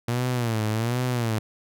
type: tone with vibrato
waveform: sawtooth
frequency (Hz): 116.54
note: A#2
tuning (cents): 0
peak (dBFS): -19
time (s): 0.08-1.39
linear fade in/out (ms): 5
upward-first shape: sine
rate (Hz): 1.3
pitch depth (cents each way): 140
effects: none